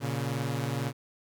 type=tone pair together; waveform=sawtooth; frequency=118.1 / 140 Hz; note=A#2 / C#3; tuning=+23 / +18 cents; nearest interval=minor third; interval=295 cents; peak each=-28 dBFS; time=0-0.93 s; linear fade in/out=50 ms; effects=none